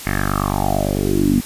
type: tone with low-pass filter sweep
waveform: 10% pulse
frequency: 48.97 Hz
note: G1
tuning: 1 cent flat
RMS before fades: -18 dBFS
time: 0.05-1.41 s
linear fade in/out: 20 ms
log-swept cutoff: 2100 to 240 Hz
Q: 6
effects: white hiss -33 dBFS RMS until 1.45 s + resampled to 32000 Hz